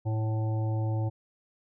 harmonic tone with a mistuned harmonic, 110 Hz, A2, in tune, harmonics 1 / 3 / 5 / 7 / 8, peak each -26 / -38 / -41 / -43 / -46 dBFS, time 0.05-1.1 s, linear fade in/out 20 ms, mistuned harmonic 7, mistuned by -20 cents, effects none

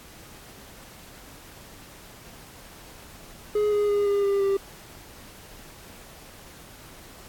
triangle tone with pitch steps, 419.3 / 414 / 408.8 / 403.6 / 398.5 / 393.5 Hz, G#4 / G#4 / G#4 / G#4 / G4 / G4, +17 / -5 / -27 / -49 / +28 / +7 cents, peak -18 dBFS, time 3.55-4.57 s, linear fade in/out 5 ms, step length 170 ms, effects pink hiss -47 dBFS RMS until 7.28 s + AAC 64 kbps

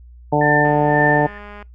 harmonic tone, 148.1 Hz, D3, 15 cents sharp, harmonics 1 / 2 / 3 / 4 / 5 / 6, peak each -20 / -20 / -20 / -20 / -20 / -20 dBFS, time 0.32-1.27 s, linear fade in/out 10 ms
sine tone with tremolo, 1787 Hz, A6, 26 cents sharp, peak -15 dBFS, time 0.41-1.38 s, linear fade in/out 5 ms, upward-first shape sine, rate 1.9 Hz, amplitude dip 95%
click train, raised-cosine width 0.5 ms, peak -23 dBFS, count 202, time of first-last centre 0.65-1.626 s, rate 206 Hz
effects noise-tail reverb RT60 0.2 s tail -23 dB re dry + added 60 Hz sine -39 dBFS peak until 1.74 s

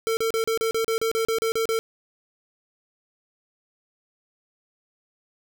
square tone bursts, 450.6 Hz, A4, 41 cents sharp, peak -22 dBFS, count 13, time 0.07-1.79 s, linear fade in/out 0 ms, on 100 ms, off 35 ms, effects none

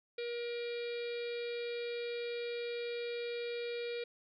harmonic tone, 475.4 Hz, A#4, 34 cents sharp, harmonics 1 / 3 / 4 / 5 / 6 / 7 / 8 / 9 / 10, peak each -37 / -53 / -55 / -47 / -59 / -55 / -52 / -56 / -59 dBFS, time 0.18-4.04 s, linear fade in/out 5 ms, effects none

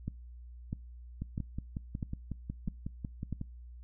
two click trains, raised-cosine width 5 ms, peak -22 / -24 dBFS, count 6 / 13, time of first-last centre 0.08-3.327 / 1.22-3.414 s, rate 1.54 / 5.47 Hz, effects noise-tail reverb RT60 0.3 s tail -25 dB re dry + added 60 Hz sine -46 dBFS peak until 3.83 s

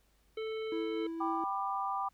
harmonic tone, 440 Hz, A4, in tune, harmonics 1 / 3 / 5 / 7 / 9, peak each -35 / -50 / -49 / -51 / -57 dBFS, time 0.37-1.07 s, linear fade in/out 5 ms
triangle tone with tremolo, 329.6 Hz, E4, in tune, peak -32 dBFS, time 0.72-1.44 s, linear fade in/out 2 ms, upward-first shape sine, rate 4.1 Hz, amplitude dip 30%
sine chord, G major, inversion none, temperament equal with one note detuned, 784 / 987.8 / 1191.1 Hz, G5 / B5 / D6, 0 / 0 / +24 cents, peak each -36 / -37 / -36 dBFS, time 1.2-2.09 s, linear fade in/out 10 ms
effects added 50 Hz sine -70 dBFS peak until 2.13 s + pink hiss -72 dBFS RMS until 2.13 s

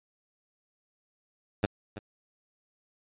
10% pulse tone with echo, 104.4 Hz, G#2, 10 cents sharp, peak -15 dBFS, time 1.63-1.66 s, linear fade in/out 5 ms, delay 330 ms, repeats 1, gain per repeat -14 dB, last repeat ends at 1.99 s, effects resampled to 8000 Hz

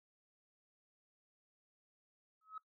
sine tone with exponential growth, 1282 Hz, E6, 49 cents flat, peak -40 dBFS, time 2.41-2.58 s, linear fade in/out 5 ms, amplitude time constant 36 ms, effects noise-tail reverb RT60 0.1 s tail -17 dB re dry + tanh soft clip ceiling -37 dBFS

